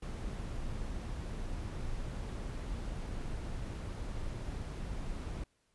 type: noise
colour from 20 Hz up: brown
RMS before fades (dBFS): -39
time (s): 0.02-5.44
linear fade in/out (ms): 5
effects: pink hiss -75 dBFS RMS until 5.74 s + resampled to 24000 Hz